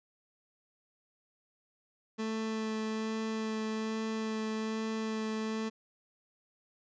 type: tone with vibrato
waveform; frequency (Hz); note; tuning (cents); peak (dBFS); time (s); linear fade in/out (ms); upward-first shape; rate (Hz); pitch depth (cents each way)
30% pulse; 219.8; A3; -2; -30; 2.18-5.7; 20; sine; 1.2; 10
effects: resampled to 16000 Hz